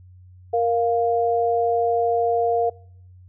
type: tone pair together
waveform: sine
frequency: 466.8 / 699.4 Hz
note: A#4 / F5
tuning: +2 / +2 cents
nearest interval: perfect fifth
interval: 700 cents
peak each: -20 dBFS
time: 0.53-2.7 s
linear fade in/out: 10 ms
effects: noise-tail reverb RT60 0.7 s tail -26 dB re dry + added 91 Hz sine -44 dBFS peak until 3.28 s